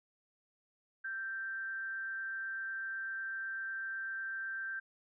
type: tone with amplitude modulation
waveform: sine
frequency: 1568 Hz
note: G6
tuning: in tune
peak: -35 dBFS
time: 1.04-4.8 s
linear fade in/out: 10 ms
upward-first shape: sine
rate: 214 Hz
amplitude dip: 40%
effects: none